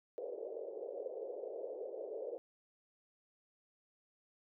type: band-pass noise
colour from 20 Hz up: white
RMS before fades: -44 dBFS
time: 0.18-2.38 s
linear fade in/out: 0 ms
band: 410 to 560 Hz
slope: 48 dB/octave
effects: none